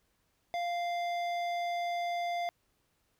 sine tone with hard clipping, 696 Hz, F5, 6 cents flat, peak -33 dBFS, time 0.54-2.49 s, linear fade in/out 0 ms, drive 12 dB, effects pink hiss -75 dBFS RMS until 3.19 s

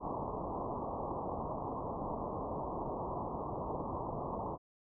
white low-pass noise, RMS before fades -39 dBFS, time 0-4.58 s, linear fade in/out 50 ms, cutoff 1100 Hz, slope 96 dB/octave, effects none

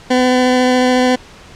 20% pulse tone with vibrato, 252.6 Hz, B3, 39 cents sharp, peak -5 dBFS, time 0.1-1.16 s, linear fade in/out 10 ms, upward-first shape sine, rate 14 Hz, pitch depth 9 cents each way, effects pink hiss -39 dBFS RMS until 1.55 s + low-pass 6000 Hz 12 dB/octave

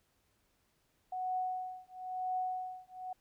sine tone with tremolo, 740 Hz, F#5, in tune, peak -31 dBFS, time 1.12-3.13 s, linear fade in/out 5 ms, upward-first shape triangle, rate 1 Hz, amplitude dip 100%, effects pink hiss -75 dBFS RMS until 3.2 s

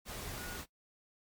sine tone in noise, 1449 Hz, F#6, 37 cents flat, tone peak -47 dBFS, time 0.36-0.6 s, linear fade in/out 50 ms, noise pink, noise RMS -43 dBFS, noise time 0.05-0.66 s, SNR -7 dB, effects noise-tail reverb RT60 0.1 s tail -18 dB re dry + MP3 96 kbps

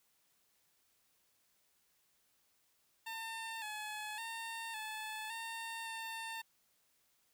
15% pulse tone with pitch steps, 902 / 851 / 911 / 867 / 911 / 903 Hz, A5 / G#5 / A#5 / A5 / A#5 / A5, +43 / +42 / -40 / -26 / -40 / +45 cents, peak -35 dBFS, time 3.06-6.42 s, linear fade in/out 10 ms, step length 560 ms, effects white hiss -75 dBFS RMS until 7.33 s

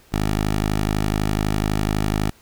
10% pulse tone, 52 Hz, G#1, 3 cents sharp, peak -11 dBFS, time 0.12-2.31 s, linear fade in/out 20 ms, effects pink hiss -53 dBFS RMS until 2.41 s

